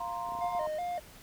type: chord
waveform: sine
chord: F suspended fourth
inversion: none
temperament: just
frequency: 698.5 / 931.3 / 1047.7 Hz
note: F5 / Bb5 / C6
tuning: 0 / -2 / +2 cents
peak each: -38 dBFS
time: 0-0.67 s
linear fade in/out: 5 ms
type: clicks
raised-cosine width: 2 ms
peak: -37 dBFS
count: 8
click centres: 0.289 / 0.321 / 0.351 / 0.389 / 0.444 / 0.55 / 0.611 / 0.675 s
type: tone with vibrato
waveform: triangle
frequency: 659.3 Hz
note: E5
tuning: in tune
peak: -30 dBFS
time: 0.4-1 s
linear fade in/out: 20 ms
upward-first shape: square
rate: 2.6 Hz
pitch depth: 120 cents each way
effects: pink hiss -53 dBFS RMS until 1.22 s